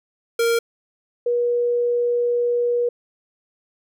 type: tone pair in turn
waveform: square / sine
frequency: 464.7 / 481.1 Hz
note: A#4 / B4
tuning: -5 / -45 cents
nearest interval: minor second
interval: 60 cents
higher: second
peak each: -17 dBFS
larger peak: neither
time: 0.39-0.59 / 1.26-2.89 s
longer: second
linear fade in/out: 5 ms
effects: none